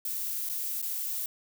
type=noise with dropouts; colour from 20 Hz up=violet; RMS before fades=-33 dBFS; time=0.05-1.26 s; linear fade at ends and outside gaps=2 ms; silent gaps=0.49-0.496 / 0.817-0.825 s; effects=none